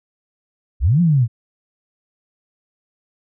sine linear two-way sweep, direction up then down, 46.45 to 179.6 to 107.8 Hz, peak -11 dBFS, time 0.8-1.28 s, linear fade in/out 50 ms, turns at 1.01 s, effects none

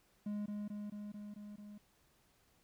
triangle tone with echo, 207.4 Hz, G#3, 2 cents flat, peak -35 dBFS, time 0.26-0.46 s, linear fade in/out 5 ms, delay 220 ms, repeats 6, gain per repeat -2 dB, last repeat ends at 1.78 s, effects pink hiss -72 dBFS RMS until 2.63 s

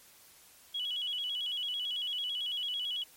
sine tone with vibrato, 3136 Hz, G7, in tune, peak -32 dBFS, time 0.74-3.04 s, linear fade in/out 10 ms, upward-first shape square, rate 9 Hz, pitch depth 95 cents each way, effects white hiss -58 dBFS RMS until 3.16 s + MP3 64 kbps

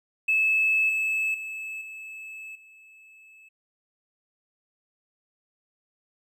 triangle tone with level steps, 2606 Hz, E7, 20 cents flat, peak -16 / -21 / -31 / -36 / -48 dBFS, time 0.28-3.49 s, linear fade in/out 10 ms, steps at 0.89 / 1.34 / 1.81 / 2.55 s, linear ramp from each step 5 ms, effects tanh soft clip ceiling -17 dBFS

